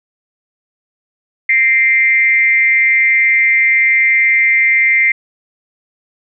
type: tone with frequency modulation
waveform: sine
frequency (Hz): 2093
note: C7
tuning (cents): 0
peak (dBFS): -8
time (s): 1.49-5.12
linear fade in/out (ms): 5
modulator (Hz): 244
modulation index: 0.51
effects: none